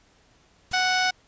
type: noise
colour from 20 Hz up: white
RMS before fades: -37 dBFS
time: 0.71-1.11 s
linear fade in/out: 5 ms
type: click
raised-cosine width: 5 ms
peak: -30 dBFS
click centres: 0.715 s
type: harmonic tone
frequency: 740 Hz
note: F#5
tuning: in tune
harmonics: 1 / 2 / 3 / 4 / 5 / 6 / 7 / 8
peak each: -25 / -25 / -28 / -33 / -33 / -35 / -30 / -37 dBFS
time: 0.73-1.11 s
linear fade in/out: 10 ms
effects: pink hiss -60 dBFS RMS until 1.27 s + resampled to 16000 Hz